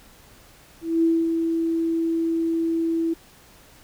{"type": "tone with ADSR envelope", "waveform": "sine", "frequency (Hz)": 329.6, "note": "E4", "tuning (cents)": 0, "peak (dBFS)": -15, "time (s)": [0.81, 3.14], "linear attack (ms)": 220, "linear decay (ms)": 240, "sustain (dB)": -5, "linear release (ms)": 11, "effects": ["pink hiss -51 dBFS RMS until 3.83 s"]}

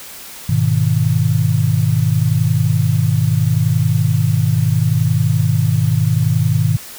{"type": "chord", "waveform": "sine", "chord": "G# minor", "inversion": "none", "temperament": "just", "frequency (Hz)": [103.83, 124.59, 155.74], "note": ["G#2", "B2", "D#3"], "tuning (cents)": [0, 16, 2], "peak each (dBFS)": -16, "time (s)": [0.49, 6.77], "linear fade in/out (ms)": 5, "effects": ["white hiss -34 dBFS RMS until 6.98 s"]}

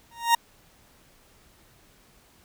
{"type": "tone with exponential growth", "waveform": "40% pulse", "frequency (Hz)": 932.3, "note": "A#5", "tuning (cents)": 0, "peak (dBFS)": -13, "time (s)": [0.11, 0.35], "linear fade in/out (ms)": 5, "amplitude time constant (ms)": 51, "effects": ["pink hiss -58 dBFS RMS until 2.44 s"]}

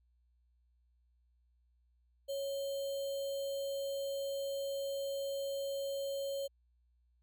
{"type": "tone with sample-and-hold", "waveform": "sine", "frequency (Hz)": 553, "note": "C#5", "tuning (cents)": -4, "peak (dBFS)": -35, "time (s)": [2.28, 6.48], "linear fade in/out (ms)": 20, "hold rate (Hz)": 3675, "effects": ["added 60 Hz sine -69 dBFS peak until 7.22 s"]}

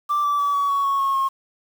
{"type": "tone with pitch steps", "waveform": "sine", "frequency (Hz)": [1174.7, 1160.5, 1146.5, 1132.7, 1119.1, 1105.6, 1092.2, 1079.1], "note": ["D6", "D6", "D6", "C#6", "C#6", "C#6", "C#6", "C#6"], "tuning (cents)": [0, -21, -42, 37, 16, -5, -26, -47], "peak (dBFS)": -16, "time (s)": [0.09, 1.29], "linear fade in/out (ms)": 20, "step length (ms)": 150, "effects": ["tanh soft clip ceiling -16 dBFS", "7-bit"]}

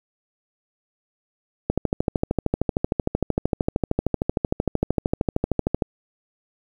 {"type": "click train", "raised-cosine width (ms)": 2, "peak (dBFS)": -6, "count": 55, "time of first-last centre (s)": [1.7, 5.822], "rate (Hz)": 13.1, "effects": ["8-bit"]}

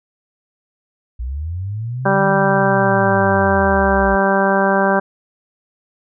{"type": "linear two-way sweep", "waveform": "sine", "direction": "up then down", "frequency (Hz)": [56.6, 151.7, 57.2], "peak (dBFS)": -21, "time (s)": [1.19, 4.16], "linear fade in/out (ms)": 10, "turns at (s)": 2.28}
{"type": "harmonic tone", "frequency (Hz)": 195.3, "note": "G3", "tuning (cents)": -6, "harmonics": [1, 2, 3, 4, 5, 6, 7, 8], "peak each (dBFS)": [-19, -20, -18, -20, -21, -25, -27, -20], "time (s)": [2.05, 5], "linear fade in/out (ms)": 10}
{"effects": []}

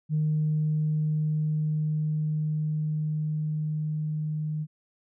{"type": "tone with level ramp", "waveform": "sine", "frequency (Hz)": 153.6, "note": "D#3", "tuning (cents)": -22, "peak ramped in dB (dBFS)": [-21, -27], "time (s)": [0.09, 4.67], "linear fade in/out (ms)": 50, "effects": ["tanh soft clip ceiling -18 dBFS"]}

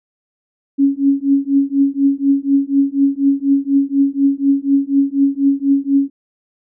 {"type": "tone with tremolo", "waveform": "sine", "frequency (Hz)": 277.2, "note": "C#4", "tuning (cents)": 0, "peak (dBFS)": -7, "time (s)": [0.78, 6.1], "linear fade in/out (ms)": 20, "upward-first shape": "triangle", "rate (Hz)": 4.1, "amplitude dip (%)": 100, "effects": []}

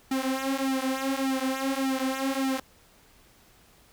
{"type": "tone with flanger", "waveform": "sawtooth", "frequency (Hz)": 266.5, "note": "C4", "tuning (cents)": 32, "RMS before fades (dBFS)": -28, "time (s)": [0.11, 2.6], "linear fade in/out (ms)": 5, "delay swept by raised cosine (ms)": [1.9, 7.3], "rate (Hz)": 1.7, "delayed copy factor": -0.9, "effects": ["pink hiss -58 dBFS RMS until 3.92 s"]}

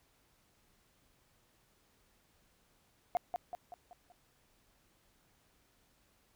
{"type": "tone with echo", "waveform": "sine", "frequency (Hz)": 711, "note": "F5", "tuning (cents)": 31, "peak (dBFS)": -26, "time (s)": [3.15, 3.17], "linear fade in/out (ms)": 0, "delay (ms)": 190, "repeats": 5, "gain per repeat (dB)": -6, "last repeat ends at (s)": 4.12, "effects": ["tanh soft clip ceiling -24 dBFS", "pink hiss -71 dBFS RMS until 6.35 s"]}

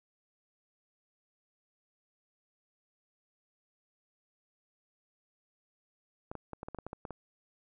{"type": "clicks", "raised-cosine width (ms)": 1, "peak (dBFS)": -26, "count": 11, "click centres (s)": [6.315, 6.353, 6.533, 6.631, 6.685, 6.747, 6.787, 6.866, 6.931, 7.052, 7.107], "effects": []}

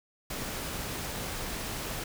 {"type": "noise", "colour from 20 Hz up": "pink", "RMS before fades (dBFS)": -36, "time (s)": [0.3, 2.04], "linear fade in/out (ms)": 5, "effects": []}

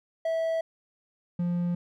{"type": "tone pair in turn", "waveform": "triangle", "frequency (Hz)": [653, 174.77], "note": ["E5", "F3"], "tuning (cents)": [-17, 2], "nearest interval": "octave + major seventh", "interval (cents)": 2281, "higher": "first", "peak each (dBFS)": -23, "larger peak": "neither", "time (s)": [[0.25, 0.61], [1.39, 1.75]], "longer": "neither", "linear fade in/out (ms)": 5, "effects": []}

